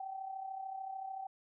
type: tone with amplitude modulation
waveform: sine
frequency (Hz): 770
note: G5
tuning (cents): -31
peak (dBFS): -37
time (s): 0-1.27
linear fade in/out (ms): 5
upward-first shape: sine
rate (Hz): 33.5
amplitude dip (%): 60
effects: none